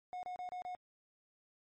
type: tone bursts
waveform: triangle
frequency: 726 Hz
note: F#5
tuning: 33 cents flat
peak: -38 dBFS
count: 5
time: 0.13-0.75 s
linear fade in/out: 0 ms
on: 100 ms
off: 30 ms
effects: MP3 32 kbps